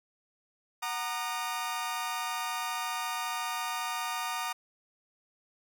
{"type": "chord", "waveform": "sawtooth", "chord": "D# minor", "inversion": "first", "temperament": "equal with one note detuned", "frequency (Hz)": [740, 932.3, 1218.2], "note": ["F#5", "A#5", "D#6"], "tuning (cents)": [0, 0, -37], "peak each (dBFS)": [-35, -32, -32], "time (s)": [0.82, 4.53], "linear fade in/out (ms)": 10, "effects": []}